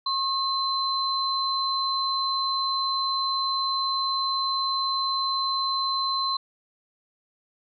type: tone pair together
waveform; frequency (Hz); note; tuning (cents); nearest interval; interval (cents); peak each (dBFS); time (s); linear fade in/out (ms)
sine; 1078 / 4070; C#6 / C8; -49 / -49; octave + major seventh; 2300; -26; 0.06-6.37; 5
effects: none